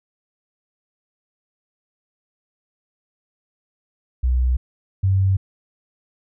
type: tone pair in turn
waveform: sine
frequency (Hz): 62.5 / 96.05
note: B1 / G2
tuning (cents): +21 / -35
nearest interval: perfect fifth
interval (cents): 744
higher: second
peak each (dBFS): -15 / -14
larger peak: second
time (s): 4.23-4.57 / 5.03-5.37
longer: neither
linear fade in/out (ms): 10
effects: none